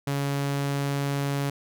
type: tone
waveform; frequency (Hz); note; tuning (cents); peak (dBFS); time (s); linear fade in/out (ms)
sawtooth; 140.6; C#3; +25; -21; 0.07-1.5; 5
effects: none